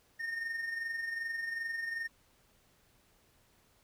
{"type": "tone with amplitude modulation", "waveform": "triangle", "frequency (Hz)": 1832, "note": "A#6", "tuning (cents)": -31, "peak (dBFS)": -31, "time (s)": [0.19, 2.08], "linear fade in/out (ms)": 20, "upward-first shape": "sine", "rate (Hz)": 22.6, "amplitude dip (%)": 50, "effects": ["pink hiss -68 dBFS RMS until 3.83 s"]}